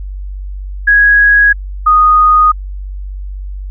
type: tone pair in turn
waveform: sine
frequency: 1659 / 1239.5 Hz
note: G#6 / D#6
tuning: -2 / -7 cents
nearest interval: perfect fourth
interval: 505 cents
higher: first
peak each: -4 dBFS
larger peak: neither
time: 0.87-1.53 / 1.86-2.52 s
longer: neither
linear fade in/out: 10 ms
effects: added 48 Hz sine -20 dBFS peak until 3.7 s